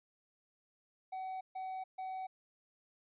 triangle tone bursts, 754 Hz, F#5, 32 cents sharp, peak -37 dBFS, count 3, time 1.12-2.27 s, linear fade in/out 10 ms, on 290 ms, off 140 ms, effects resampled to 8000 Hz

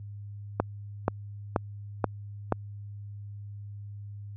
click train, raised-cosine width 1 ms, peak -9 dBFS, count 5, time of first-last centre 0.6-2.523 s, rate 2.08 Hz, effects added 102 Hz sine -38 dBFS peak until 4.36 s + high-pass 60 Hz 12 dB/octave

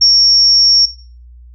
sine tone with amplitude modulation, 5500 Hz, F8, 27 cents flat, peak -3 dBFS, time 0.01-0.86 s, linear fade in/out 10 ms, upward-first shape sine, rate 271 Hz, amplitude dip 50%, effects noise-tail reverb RT60 0.4 s tail -18 dB re dry + added 60 Hz sine -35 dBFS peak until 1.54 s

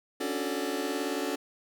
sawtooth chord, D major seventh, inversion third, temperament just, 275.3 / 293.7 / 367.1 / 440.5 Hz, C#4 / D4 / F#4 / A4, -12 / 0 / -14 / +2 cents, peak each -31 dBFS, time 0.2-1.36 s, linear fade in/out 10 ms, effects none

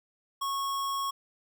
square tone, 1100 Hz, C#6, 14 cents flat, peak -30 dBFS, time 0.41-1.11 s, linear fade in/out 10 ms, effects none

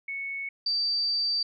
sine tone pair in turn, 2212 / 4647 Hz, C#7 / D8, -4 / -19 cents, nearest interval octave + minor second, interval 1285 cents, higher second, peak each -31 / -24 dBFS, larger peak second, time 0.08-0.49 / 0.66-1.43 s, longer second, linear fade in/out 5 ms, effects none

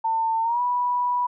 sine tone with pitch glide, 899 to 980.4 Hz, A5 to B5, +37 to -13 cents, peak -20 dBFS, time 0.04-1.27 s, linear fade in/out 10 ms, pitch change +150 cents, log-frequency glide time 0.42-0.61 s, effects none

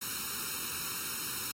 white noise with comb filter, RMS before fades -37 dBFS, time 0.01-1.52 s, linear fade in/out 10 ms, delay 0.74 ms, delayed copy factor +1, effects high-pass 80 Hz 12 dB/octave + AAC 48 kbps

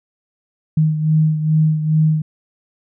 sine beating tone pair, 155.56 / 157.96 Hz, D#3 / D#3, 0 / +26 cents, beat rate 2.4 Hz, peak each -13 / -20 dBFS, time 0.77-2.22 s, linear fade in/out 5 ms, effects none

